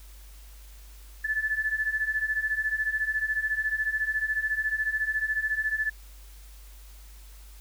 sine beating tone pair, 1731 / 1745 Hz, A6 / A6, -29 / -15 cents, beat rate 14 Hz, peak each -30 / -27 dBFS, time 1.24-5.9 s, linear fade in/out 10 ms, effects added 50 Hz sine -45 dBFS peak until 7.6 s + white hiss -55 dBFS RMS until 7.6 s

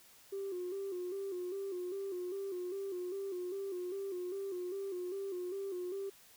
sine tone with vibrato, 375.6 Hz, F#4, 26 cents sharp, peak -36 dBFS, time 0.32-6.1 s, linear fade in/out 10 ms, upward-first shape square, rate 2.5 Hz, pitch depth 78 cents each way, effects tanh soft clip ceiling -33 dBFS + white hiss -61 dBFS RMS until 6.36 s

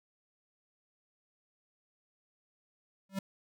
square tone with exponential growth, 193.9 Hz, G3, 19 cents flat, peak -30 dBFS, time 3.09-3.19 s, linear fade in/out 5 ms, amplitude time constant 21 ms, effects none

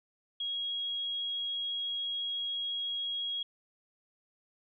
sine tone, 3298 Hz, G#7, 13 cents flat, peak -32 dBFS, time 0.4-3.43 s, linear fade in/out 5 ms, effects none

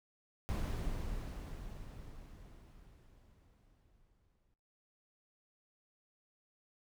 brown noise with exponential decay, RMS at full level -35 dBFS, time 0.49-4.54 s, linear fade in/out 0 ms, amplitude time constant 880 ms, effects noise-tail reverb RT60 0.4 s tail -21 dB re dry

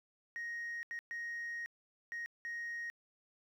sine tone bursts at uneven times, 1873 Hz, A#6, 8 cents sharp, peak -37 dBFS, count 5, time 0.36-0.83 / 0.91-0.99 / 1.11-1.66 / 2.12-2.26 / 2.45-2.9 s, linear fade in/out 0 ms, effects tanh soft clip ceiling -37 dBFS + 12-bit

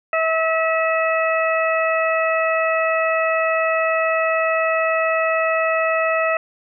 harmonic tone, 647 Hz, E5, 32 cents flat, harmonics 1 / 2 / 3 / 4, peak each -19 / -22 / -24 / -25 dBFS, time 0.13-6.37 s, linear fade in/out 2 ms, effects none

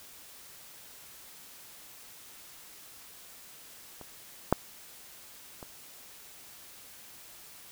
clicks, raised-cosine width 1 ms, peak -30 / -7 / -28 dBFS, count 3, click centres 4.013 / 4.526 / 5.628 s, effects white hiss -51 dBFS RMS until 7.71 s

